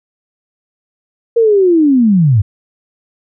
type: linear sweep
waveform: sine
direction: down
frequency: 473.6 to 93.1 Hz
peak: -6 dBFS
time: 1.36-2.42 s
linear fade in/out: 10 ms
effects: none